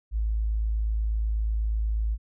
sine tone, 54.1 Hz, A1, 29 cents flat, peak -23 dBFS, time 0.11-2.18 s, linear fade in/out 50 ms, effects none

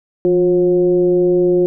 sine tone with frequency modulation, 356.9 Hz, F4, 38 cents sharp, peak -10 dBFS, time 0.25-1.66 s, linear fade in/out 0 ms, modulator 184 Hz, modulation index 0.58, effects none

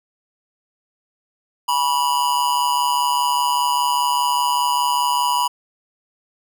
square tone with amplitude modulation, 978 Hz, B5, 17 cents flat, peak -14 dBFS, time 1.68-5.48 s, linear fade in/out 10 ms, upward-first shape sine, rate 145 Hz, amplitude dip 70%, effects none

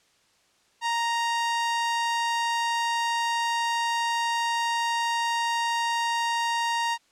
sawtooth tone, 932.3 Hz, A#5, in tune, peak -20 dBFS, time 0.81-6.98 s, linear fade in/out 50 ms, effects white hiss -64 dBFS RMS until 7.11 s + low-pass 7000 Hz 12 dB/octave

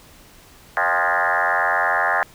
sine tone with frequency modulation, 1232 Hz, D#6, 17 cents flat, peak -16 dBFS, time 0.77-2.23 s, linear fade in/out 0 ms, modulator 88.4 Hz, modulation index 6.8, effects pink hiss -48 dBFS RMS until 2.34 s

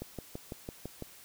click train, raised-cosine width 2 ms, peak -25 dBFS, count 7, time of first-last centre 0.02-1.023 s, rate 5.98 Hz, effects white hiss -54 dBFS RMS until 1.24 s

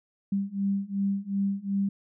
sine beating tone pair, 196.4 / 199.1 Hz, G3 / G3, +4 / +27 cents, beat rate 2.7 Hz, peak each -29 / -28 dBFS, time 0.32-1.89 s, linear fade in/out 5 ms, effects none

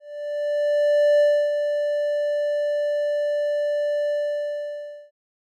triangle tone with ADSR envelope, 587.3 Hz, D5, in tune, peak -11 dBFS, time 0-5.11 s, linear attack 1200 ms, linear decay 300 ms, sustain -7 dB, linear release 1000 ms, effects MP3 64 kbps

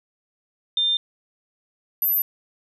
sine tone pair in turn, 3600 / 12144 Hz, A7 / F#9, +39 / +44 cents, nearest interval octave + major sixth, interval 2105 cents, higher second, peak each -18 dBFS, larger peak neither, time 0.77-0.97 / 2.02-2.22 s, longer neither, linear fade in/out 2 ms, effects 9-bit

